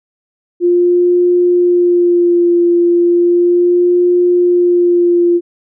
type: tone with vibrato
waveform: sine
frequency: 350.2 Hz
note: F4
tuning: 5 cents sharp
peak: -7 dBFS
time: 0.6-5.41 s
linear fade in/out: 50 ms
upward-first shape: sine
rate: 0.35 Hz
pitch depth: 21 cents each way
effects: none